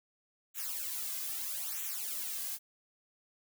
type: noise with flanger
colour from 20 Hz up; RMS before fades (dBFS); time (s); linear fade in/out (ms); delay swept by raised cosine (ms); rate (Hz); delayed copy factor
blue; -38; 0.54-2.59; 50; 0.2 to 2.2; 0.78; -0.85
effects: none